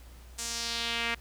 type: tone with band-pass filter sweep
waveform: sawtooth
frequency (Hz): 233.1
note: A#3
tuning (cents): 0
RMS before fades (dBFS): -33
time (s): 0.38-1.15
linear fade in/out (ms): 10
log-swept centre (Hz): 7600 to 2200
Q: 2
effects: added 60 Hz sine -48 dBFS peak until 1.2 s + pink hiss -57 dBFS RMS until 1.2 s